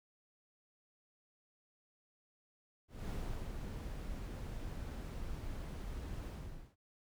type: noise with ADSR envelope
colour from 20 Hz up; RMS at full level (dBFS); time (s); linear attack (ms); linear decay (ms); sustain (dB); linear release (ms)
brown; -39; 2.88-6.76; 220; 400; -4; 470
effects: none